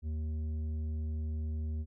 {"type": "tone with tanh clipping", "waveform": "sine", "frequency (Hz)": 77.78, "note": "D#2", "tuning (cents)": 0, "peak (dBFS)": -34, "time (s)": [0.02, 1.86], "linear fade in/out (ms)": 50, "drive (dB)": 8, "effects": []}